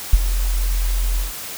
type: tone with ADSR envelope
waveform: sine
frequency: 43.14 Hz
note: F1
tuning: 20 cents flat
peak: -3 dBFS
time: 0.13-1.33 s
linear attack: 6 ms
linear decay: 34 ms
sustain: -13 dB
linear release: 150 ms
effects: white hiss -31 dBFS RMS until 1.57 s